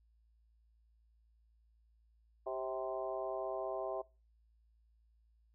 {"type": "harmonic tone with a mistuned harmonic", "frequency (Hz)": 130, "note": "C3", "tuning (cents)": -11, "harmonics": [3, 4, 5, 6, 7, 8], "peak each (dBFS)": [-43, -44, -40, -46, -52, -48], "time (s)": [2.46, 4.02], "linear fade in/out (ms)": 10, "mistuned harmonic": 4, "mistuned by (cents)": 47, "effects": ["noise-tail reverb RT60 0.3 s tail -22 dB re dry", "added 56 Hz sine -67 dBFS peak until 5.54 s"]}